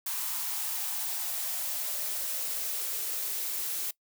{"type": "noise with high-pass filter sweep", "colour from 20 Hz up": "blue", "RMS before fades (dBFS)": -33, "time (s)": [0.06, 3.91], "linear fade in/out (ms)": 5, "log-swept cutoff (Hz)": [1000, 330], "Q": 3.3, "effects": ["noise-tail reverb RT60 0.1 s tail -22 dB re dry"]}